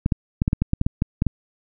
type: clicks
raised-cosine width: 5 ms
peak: -6 dBFS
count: 12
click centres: 0.061 / 0.122 / 0.419 / 0.479 / 0.531 / 0.62 / 0.734 / 0.814 / 0.865 / 1.021 / 1.221 / 1.267 s
effects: none